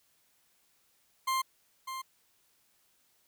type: tone with echo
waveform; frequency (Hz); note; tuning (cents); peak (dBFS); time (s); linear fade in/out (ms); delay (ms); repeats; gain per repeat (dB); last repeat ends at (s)
40% pulse; 1053; C6; +11; -27; 1.27-1.42; 10; 600; 1; -9; 2.02
effects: white hiss -70 dBFS RMS until 3.27 s